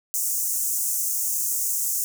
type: high-pass noise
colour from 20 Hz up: pink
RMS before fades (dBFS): -25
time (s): 0.14-2.04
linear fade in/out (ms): 0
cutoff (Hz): 6300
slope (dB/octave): 48
effects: none